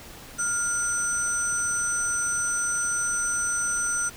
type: tone cluster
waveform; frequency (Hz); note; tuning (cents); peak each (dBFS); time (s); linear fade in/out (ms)
sine; 1407 / 6000 / 8440; F6 / F#8 / C9; +12 / +23 / +14; -28; 0.38-4.1; 20
effects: pink hiss -44 dBFS RMS until 4.16 s

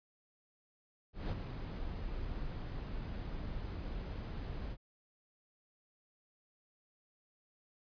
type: noise with ADSR envelope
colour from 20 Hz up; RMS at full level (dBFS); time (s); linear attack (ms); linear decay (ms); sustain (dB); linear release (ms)
brown; -34; 1.13-4.77; 180; 30; -7; 55
effects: resampled to 11025 Hz

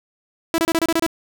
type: tone bursts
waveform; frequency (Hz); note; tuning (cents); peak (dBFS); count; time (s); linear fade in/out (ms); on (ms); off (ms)
sawtooth; 329.6; E4; 0; -12; 8; 0.54-1.064; 0; 41; 28
effects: none

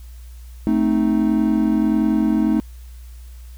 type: chord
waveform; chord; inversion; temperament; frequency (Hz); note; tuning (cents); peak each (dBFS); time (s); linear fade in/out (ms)
triangle; A diminished; none; equal; 220 / 261.6 / 311.1; A3 / C4 / Eb4; 0 / 0 / 0; -16 / -20 / -17; 0.67-2.6; 0
effects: added 60 Hz sine -35 dBFS peak until 3.57 s + white hiss -53 dBFS RMS until 3.57 s

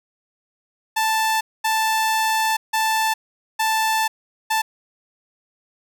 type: tone bursts at uneven times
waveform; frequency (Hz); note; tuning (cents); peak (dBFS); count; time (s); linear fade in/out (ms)
sawtooth; 881; A5; +2; -14; 5; 0.96-1.41 / 1.64-2.57 / 2.73-3.14 / 3.59-4.08 / 4.5-4.62; 10
effects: none

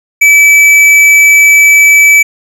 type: tone with tanh clipping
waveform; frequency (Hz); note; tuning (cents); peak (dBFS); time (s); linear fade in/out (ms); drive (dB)
triangle; 2303; D7; -34; -3; 0.21-2.23; 10; 16
effects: none

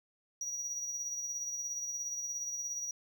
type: tone with tremolo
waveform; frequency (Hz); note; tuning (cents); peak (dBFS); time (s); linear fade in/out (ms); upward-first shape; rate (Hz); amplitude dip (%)
triangle; 5780; F#8; -41; -33; 0.41-2.91; 2; sine; 17; 40
effects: none

